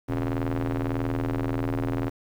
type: ring-modulated tone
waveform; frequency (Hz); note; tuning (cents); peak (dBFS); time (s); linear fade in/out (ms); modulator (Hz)
sawtooth; 81.7; E2; -15; -18; 0.08-2.1; 20; 194
effects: low-pass 2000 Hz 12 dB/octave + 9-bit